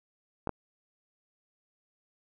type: clicks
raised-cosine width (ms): 1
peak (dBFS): -17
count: 2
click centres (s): 0.473 / 0.493
effects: none